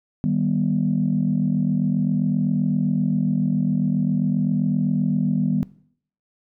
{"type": "chord", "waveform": "sine", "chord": "Eb augmented", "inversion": "none", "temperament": "equal with one note detuned", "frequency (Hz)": [155.56, 196, 243.5], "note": ["Eb3", "G3", "B3"], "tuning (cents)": [0, 0, -24], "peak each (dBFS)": -22, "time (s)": [0.24, 5.63], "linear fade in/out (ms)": 0, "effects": ["noise-tail reverb RT60 0.6 s tail -20 dB re dry", "tanh soft clip ceiling -10 dBFS"]}